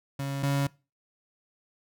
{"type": "tone pair in turn", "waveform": "35% pulse", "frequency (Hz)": [138.4, 139.85], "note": ["C#3", "C#3"], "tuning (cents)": [-2, 16], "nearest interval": "unison", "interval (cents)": 18, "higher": "second", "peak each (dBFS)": [-28, -22], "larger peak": "second", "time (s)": [[0.19, 0.43], [0.43, 0.67]], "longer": "neither", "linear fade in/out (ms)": 5, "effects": ["noise-tail reverb RT60 0.3 s tail -22 dB re dry"]}